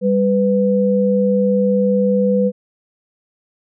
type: tone pair together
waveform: sine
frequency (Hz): 197.39 / 497.4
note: G3 / B4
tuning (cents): +12 / +12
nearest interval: octave + major third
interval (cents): 1600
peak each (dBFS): -15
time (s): 0.01-2.52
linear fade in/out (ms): 50
effects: none